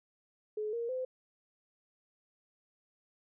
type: tone with pitch steps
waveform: sine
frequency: 426.2 / 467.5 / 512.7 Hz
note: G#4 / A#4 / C5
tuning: +45 / +5 / -35 cents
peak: -33 dBFS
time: 0.57-1.05 s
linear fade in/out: 5 ms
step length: 160 ms
effects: none